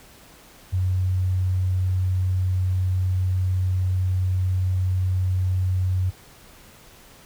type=tone; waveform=sine; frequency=92.5 Hz; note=F#2; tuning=in tune; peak=-19 dBFS; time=0.72-6.11 s; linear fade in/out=20 ms; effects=pink hiss -49 dBFS RMS until 7.25 s